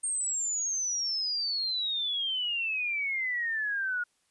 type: exponential sweep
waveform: sine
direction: down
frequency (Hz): 8720 to 1429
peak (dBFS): -28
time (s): 0.03-4.04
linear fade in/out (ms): 10
effects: white hiss -72 dBFS RMS until 4.3 s + resampled to 24000 Hz